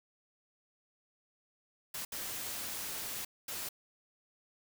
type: noise bursts at uneven times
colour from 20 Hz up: white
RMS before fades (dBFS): -40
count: 3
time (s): 1.94-2.05 / 2.12-3.25 / 3.48-3.69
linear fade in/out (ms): 5
effects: none